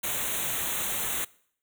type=band-stop noise; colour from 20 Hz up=white; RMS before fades=-30 dBFS; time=0.03-1.25 s; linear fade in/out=10 ms; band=4000 to 6100 Hz; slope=96 dB/octave; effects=noise-tail reverb RT60 0.6 s tail -22 dB re dry